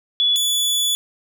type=tone pair in turn; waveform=sine / sawtooth; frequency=3418 / 3440 Hz; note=G#7 / A7; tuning=+49 / -40 cents; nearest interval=unison; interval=11 cents; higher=second; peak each=-14 / -14 dBFS; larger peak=neither; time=0.2-0.36 / 0.36-0.95 s; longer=second; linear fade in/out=0 ms; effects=none